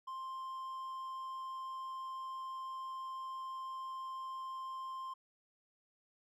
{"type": "tone", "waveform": "triangle", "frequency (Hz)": 1051, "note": "C6", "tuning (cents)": 7, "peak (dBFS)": -39, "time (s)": [0.07, 5.14], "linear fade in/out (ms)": 10, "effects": []}